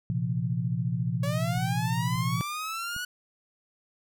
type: chord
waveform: sine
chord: Bb suspended second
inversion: none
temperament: equal with one note detuned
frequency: 116.54 / 130.81 / 170.72 Hz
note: Bb2 / C3 / F3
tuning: 0 / 0 / -39 cents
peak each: -30 dBFS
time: 0.1-2.41 s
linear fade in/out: 0 ms
type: linear sweep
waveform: sawtooth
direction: up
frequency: 554.4 to 1480 Hz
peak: -28 dBFS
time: 1.23-3.05 s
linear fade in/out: 5 ms
type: clicks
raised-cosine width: 5 ms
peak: -31 dBFS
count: 3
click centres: 1.581 / 2.154 / 2.964 s
effects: none